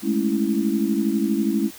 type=chord; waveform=sine; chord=A major seventh; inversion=third; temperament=equal; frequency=207.7 / 220 / 277.2 / 329.6 Hz; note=G#3 / A3 / C#4 / E4; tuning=0 / 0 / 0 / 0 cents; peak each=-23 / -25 / -25 / -24 dBFS; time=0.02-1.71 s; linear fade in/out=50 ms; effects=white hiss -42 dBFS RMS until 1.78 s